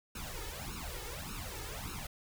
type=noise with flanger; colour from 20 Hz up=pink; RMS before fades=-42 dBFS; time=0.15-2.07 s; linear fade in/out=5 ms; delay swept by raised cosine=0.74 to 2.34 ms; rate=1.7 Hz; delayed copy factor=+1; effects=none